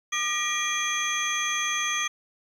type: tone cluster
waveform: sine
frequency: 1208 / 1916 / 2392 / 3323 / 6280 Hz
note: D6 / A#6 / D7 / G#7 / G8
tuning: +48 / +47 / +31 / 0 / +2 cents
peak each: -30 dBFS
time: 0.12-2.08 s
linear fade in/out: 10 ms
effects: tanh soft clip ceiling -18 dBFS + 9-bit